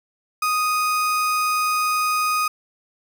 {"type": "tone", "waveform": "35% pulse", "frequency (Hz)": 1244.5, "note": "D#6", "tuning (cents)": 0, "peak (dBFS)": -17, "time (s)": [0.42, 2.48], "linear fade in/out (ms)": 5, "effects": []}